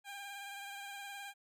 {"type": "tone with vibrato", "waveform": "15% pulse", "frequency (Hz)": 800, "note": "G5", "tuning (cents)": 35, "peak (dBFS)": -38, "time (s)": [0.04, 1.34], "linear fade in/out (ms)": 50, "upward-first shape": "sine", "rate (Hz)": 19, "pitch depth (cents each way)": 27, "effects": []}